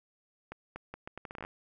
accelerating click train, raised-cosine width 0.5 ms, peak -26 dBFS, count 13, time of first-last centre 0.52-1.45 s, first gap 240 ms, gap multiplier 0.75, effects none

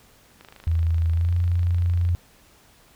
click train, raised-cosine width 0.3 ms, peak -28 dBFS, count 45, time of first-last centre 0.41-2.089 s, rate 26.2 Hz
sine tone with pitch glide, 82.5 to 87.2 Hz, E2 to F2, +2 to -2 cents, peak -18 dBFS, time 0.67-2.15 s, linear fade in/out 0 ms, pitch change +96 cents, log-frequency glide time 1.12-1.33 s
effects pink hiss -55 dBFS RMS until 2.95 s

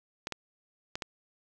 clicks, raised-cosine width 0.2 ms, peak -17 dBFS, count 4, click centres 0.271 / 0.323 / 0.955 / 1.022 s, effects none

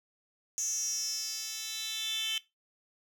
10% pulse tone with high-pass filter sweep, 440 Hz, A4, in tune, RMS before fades -35 dBFS, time 0.58-2.38 s, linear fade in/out 0 ms, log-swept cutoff 6400 to 3200 Hz, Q 9.2, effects noise-tail reverb RT60 0.2 s tail -18 dB re dry

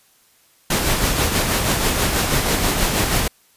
pink noise with tremolo, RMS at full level -17 dBFS, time 0.7-3.28 s, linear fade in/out 5 ms, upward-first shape sine, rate 6.2 Hz, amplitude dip 40%, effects white hiss -56 dBFS RMS until 3.56 s + resampled to 32000 Hz

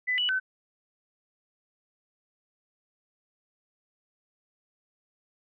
sine tone with pitch steps, 2000 / 2953 / 1521 Hz, B6 / F#7 / F#6, +21 / -4 / +47 cents, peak -24 dBFS, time 0.07-0.4 s, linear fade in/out 20 ms, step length 110 ms, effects none

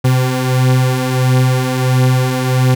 40% pulse beating tone pair, 127.1 / 128.6 Hz, C3 / C3, -50 / -30 cents, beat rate 1.5 Hz, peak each -16 / -11 dBFS, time 0.04-2.75 s, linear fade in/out 10 ms, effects none

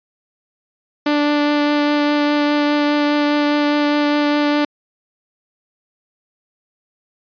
sawtooth tone with vibrato, 293.7 Hz, D4, in tune, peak -10 dBFS, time 1.06-4.65 s, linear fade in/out 5 ms, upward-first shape triangle, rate 4.9 Hz, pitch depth 10 cents each way, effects resampled to 11025 Hz

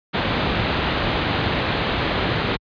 pink low-pass noise, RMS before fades -21 dBFS, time 0.13-2.57 s, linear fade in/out 20 ms, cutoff 4100 Hz, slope 48 dB/octave, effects high-pass 60 Hz 12 dB/octave + resampled to 11025 Hz

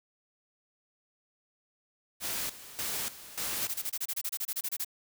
white noise with tremolo, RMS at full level -34 dBFS, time 2.2-3.92 s, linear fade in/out 50 ms, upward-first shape square, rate 1.7 Hz, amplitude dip 80%
blue noise bursts, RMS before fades -33 dBFS, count 16, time 3.61-4.847 s, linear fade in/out 10 ms, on 52 ms, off 27 ms
effects none

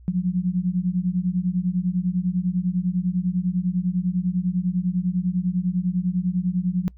sine beating tone pair, 175.9 / 185.9 Hz, F3 / F#3, +13 / +8 cents, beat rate 10 Hz, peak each -23 dBFS, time 0.08-6.88 s, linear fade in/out 0 ms, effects noise-tail reverb RT60 0.1 s tail -25 dB re dry + added 60 Hz sine -44 dBFS peak until 6.97 s

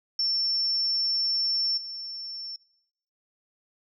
sine tone with level steps, 5410 Hz, E8, 44 cents sharp, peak -23 / -34 dBFS, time 0.19-2.56 s, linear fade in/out 2 ms, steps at 1.77 s, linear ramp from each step 10 ms, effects noise-tail reverb RT60 0.8 s tail -24 dB re dry

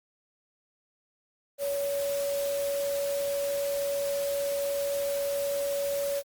sine tone in noise, 564 Hz, C#5, 30 cents sharp, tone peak -27 dBFS, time 1.58-6.23 s, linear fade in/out 50 ms, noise white, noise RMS -39 dBFS, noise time 1.58-6.23 s, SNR +9 dB, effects Opus 24 kbps

